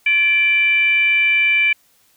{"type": "tone with frequency modulation", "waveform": "sine", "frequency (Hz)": 2349, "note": "D7", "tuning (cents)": 0, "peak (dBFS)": -12, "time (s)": [0.06, 1.73], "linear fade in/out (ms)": 5, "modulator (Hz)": 633, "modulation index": 0.43, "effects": ["white hiss -57 dBFS RMS until 2.16 s"]}